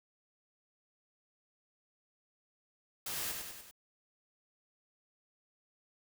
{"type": "noise with echo", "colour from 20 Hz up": "white", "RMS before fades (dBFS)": -39, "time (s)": [3.06, 3.32], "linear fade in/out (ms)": 5, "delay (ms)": 98, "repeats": 4, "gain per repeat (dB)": -4, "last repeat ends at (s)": 3.712, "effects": []}